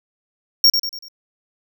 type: tone with echo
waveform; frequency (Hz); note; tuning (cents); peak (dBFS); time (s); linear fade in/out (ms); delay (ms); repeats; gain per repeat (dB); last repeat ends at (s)
square; 5540; F8; -15; -9; 0.64-0.7; 2; 96; 4; -7; 1.084
effects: none